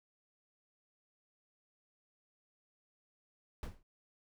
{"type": "noise with exponential decay", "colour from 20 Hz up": "brown", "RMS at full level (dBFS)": -34, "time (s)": [3.63, 3.83], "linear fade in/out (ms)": 1, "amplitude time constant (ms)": 43, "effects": []}